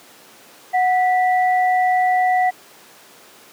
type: tone pair together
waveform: sine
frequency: 735.9 / 1966 Hz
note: F#5 / B6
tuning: -10 / -8 cents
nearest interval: octave + perfect fourth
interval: 1702 cents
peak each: -14 / -23 dBFS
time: 0.73-2.51 s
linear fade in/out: 20 ms
effects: pink hiss -45 dBFS RMS until 3.52 s + high-pass 300 Hz 12 dB/octave